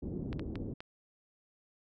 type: low-pass noise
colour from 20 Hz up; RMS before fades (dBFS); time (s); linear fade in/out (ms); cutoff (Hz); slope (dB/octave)
white; -39; 0.02-0.74; 10; 340; 24
type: clicks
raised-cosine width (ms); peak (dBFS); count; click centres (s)
0.3; -27; 4; 0.329 / 0.395 / 0.556 / 0.805
effects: none